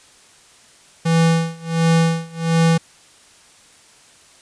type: tone with tremolo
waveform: square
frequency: 164.81 Hz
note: E3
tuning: in tune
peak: -12 dBFS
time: 1.05-2.78 s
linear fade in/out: 10 ms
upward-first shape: sine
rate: 1.4 Hz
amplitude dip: 95%
effects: white hiss -49 dBFS RMS until 4.41 s + resampled to 22050 Hz